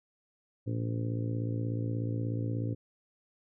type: harmonic tone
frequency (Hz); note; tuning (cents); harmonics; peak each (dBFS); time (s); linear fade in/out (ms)
56.6; A1; +50; 2 / 3 / 4 / 5 / 6 / 7 / 8 / 9; -31 / -44 / -44 / -38 / -45 / -48 / -48 / -46; 0.66-2.75; 20
effects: none